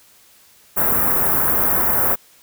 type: band-stop noise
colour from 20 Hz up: white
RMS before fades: -17 dBFS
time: 0.76-2.16 s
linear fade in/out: 20 ms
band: 1500 to 13000 Hz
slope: 24 dB/octave
effects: white hiss -51 dBFS RMS until 2.42 s